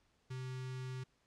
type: tone with notch filter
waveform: square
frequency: 128.8 Hz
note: C3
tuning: 27 cents flat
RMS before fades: -43 dBFS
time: 0.3-1.04 s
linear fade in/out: 10 ms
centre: 650 Hz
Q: 1.1
effects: pink hiss -75 dBFS RMS until 1.26 s + low-pass 7000 Hz 12 dB/octave